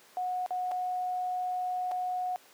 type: tone with dropouts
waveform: sine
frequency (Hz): 730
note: F#5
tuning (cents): -24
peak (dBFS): -29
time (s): 0.17-2.36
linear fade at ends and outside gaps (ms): 0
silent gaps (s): 0.462-0.507 / 0.713-0.717 / 1.913-1.917
effects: pink hiss -57 dBFS RMS until 2.53 s + high-pass 400 Hz 12 dB/octave